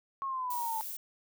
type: exponential sweep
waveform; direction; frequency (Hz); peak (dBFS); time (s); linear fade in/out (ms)
sine; down; 1100 to 880; -32; 0.22-0.81; 0
type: noise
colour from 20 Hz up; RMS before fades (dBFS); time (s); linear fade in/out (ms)
violet; -40; 0.5-0.97; 5
effects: none